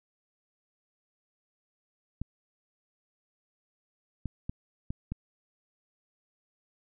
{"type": "clicks", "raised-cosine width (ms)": 5, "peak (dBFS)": -21, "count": 5, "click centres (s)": [2.216, 4.257, 4.495, 4.905, 5.12], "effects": []}